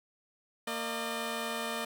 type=tone pair together; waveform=10% pulse; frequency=230.1 / 606 Hz; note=A#3 / D#5; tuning=-22 / -46 cents; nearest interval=octave + perfect fourth; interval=1676 cents; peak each=-28 dBFS; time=0.67-1.85 s; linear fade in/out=5 ms; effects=none